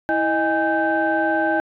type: tone cluster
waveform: sine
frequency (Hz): 325.8 / 622 / 819 / 1552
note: E4 / D#5 / G#5 / G6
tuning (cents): -20 / -1 / -24 / -18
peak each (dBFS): -22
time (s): 0.09-1.6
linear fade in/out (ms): 0
effects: tanh soft clip ceiling -9 dBFS